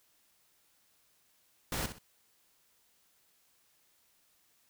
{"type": "noise with echo", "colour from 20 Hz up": "pink", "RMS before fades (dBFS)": -35, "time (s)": [1.72, 1.86], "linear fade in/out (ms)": 2, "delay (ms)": 63, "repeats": 2, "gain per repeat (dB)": -10, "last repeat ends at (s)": 1.986, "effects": ["white hiss -70 dBFS RMS until 4.69 s"]}